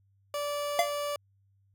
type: tone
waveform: 30% pulse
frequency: 581 Hz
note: D5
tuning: 19 cents flat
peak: -28 dBFS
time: 0.34-1.16 s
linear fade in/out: 2 ms
type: tone with exponential decay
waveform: square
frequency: 686 Hz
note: F5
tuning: 31 cents flat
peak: -19 dBFS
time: 0.79-0.93 s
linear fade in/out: 1 ms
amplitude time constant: 29 ms
effects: added 98 Hz sine -64 dBFS peak until 1.74 s

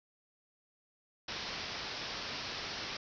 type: low-pass noise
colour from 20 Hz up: white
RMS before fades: -41 dBFS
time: 1.28-2.97 s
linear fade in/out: 5 ms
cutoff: 5600 Hz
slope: 96 dB/octave
effects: none

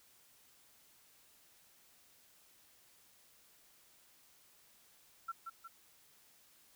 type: tone with echo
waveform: sine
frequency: 1351 Hz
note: E6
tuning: 42 cents sharp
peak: -37 dBFS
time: 5.28-5.32 s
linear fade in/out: 10 ms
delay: 180 ms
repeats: 2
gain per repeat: -5 dB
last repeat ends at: 5.68 s
effects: white hiss -66 dBFS RMS until 6.75 s

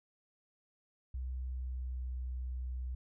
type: tone with pitch glide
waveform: sine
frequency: 63.7 to 62.82 Hz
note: C2 to B1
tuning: -46 to +30 cents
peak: -36 dBFS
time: 1.14-2.95 s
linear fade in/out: 5 ms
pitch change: -24 cents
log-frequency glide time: 1.38-2.08 s
effects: none

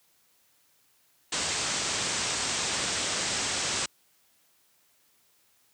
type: low-pass noise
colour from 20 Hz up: white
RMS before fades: -30 dBFS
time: 1.32-3.86 s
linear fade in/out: 5 ms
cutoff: 8500 Hz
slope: 96 dB/octave
effects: white hiss -66 dBFS RMS until 5.73 s + high-pass 60 Hz 12 dB/octave

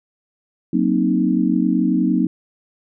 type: chord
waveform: sine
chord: C half-diminished seventh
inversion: second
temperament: equal with one note detuned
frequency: 185 / 233.1 / 264.2 / 311.1 Hz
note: Gb3 / Bb3 / C4 / Eb4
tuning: 0 / 0 / +17 / 0 cents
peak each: -20 dBFS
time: 0.73-2.27 s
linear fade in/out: 5 ms
effects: none

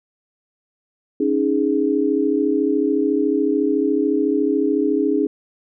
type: chord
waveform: sine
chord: C# suspended second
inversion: none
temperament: equal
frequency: 277.2 / 311.1 / 415.3 Hz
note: C#4 / D#4 / G#4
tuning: 0 / 0 / 0 cents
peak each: -20 dBFS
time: 1.2-5.27 s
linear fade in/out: 5 ms
effects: none

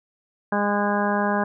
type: harmonic tone with a mistuned harmonic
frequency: 204.5 Hz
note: G#3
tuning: 26 cents flat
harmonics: 1 / 2 / 3 / 4 / 5 / 6 / 7 / 8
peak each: -24 / -29 / -27 / -27 / -28 / -34 / -33 / -29 dBFS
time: 0.52-1.44 s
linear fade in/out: 5 ms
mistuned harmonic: 7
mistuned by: +38 cents
effects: none

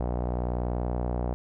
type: tone with low-pass filter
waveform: sawtooth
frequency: 60.7 Hz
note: B1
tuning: 29 cents flat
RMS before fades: -29 dBFS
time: 0-1.34 s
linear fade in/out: 0 ms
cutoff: 730 Hz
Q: 2.1
effects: none

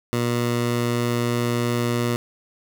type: tone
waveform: 15% pulse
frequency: 119.8 Hz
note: A#2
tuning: 48 cents sharp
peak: -14 dBFS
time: 0.13-2.16 s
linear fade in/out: 0 ms
effects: 8-bit

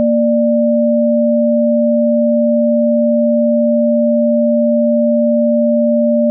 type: tone pair together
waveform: sine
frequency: 233.1 / 592.8 Hz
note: A#3 / D5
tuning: 0 / +16 cents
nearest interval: octave + major third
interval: 1616 cents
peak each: -12 dBFS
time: 0-6.3 s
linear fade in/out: 0 ms
effects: none

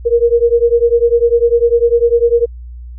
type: beating tone pair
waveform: sine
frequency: 466.2 / 476.2 Hz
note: A#4 / A#4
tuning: 0 / +37 cents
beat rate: 10 Hz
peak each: -11 dBFS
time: 0.05-2.46 s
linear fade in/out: 20 ms
effects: added 60 Hz sine -27 dBFS peak until 2.98 s

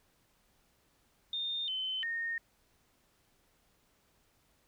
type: tone with pitch steps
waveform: sine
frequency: 3638 / 3059 / 1843 Hz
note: A#7 / G7 / A#6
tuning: -43 / -43 / -20 cents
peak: -33 dBFS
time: 1.33-2.38 s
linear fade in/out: 2 ms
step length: 350 ms
effects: pink hiss -71 dBFS RMS until 4.67 s

